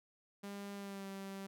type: tone with pitch glide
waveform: sawtooth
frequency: 200.6 to 195 Hz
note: G3 to G3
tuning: +40 to -9 cents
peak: -40 dBFS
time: 0.43-1.47 s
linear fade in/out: 10 ms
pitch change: -49 cents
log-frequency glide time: 0.75-1.06 s
effects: none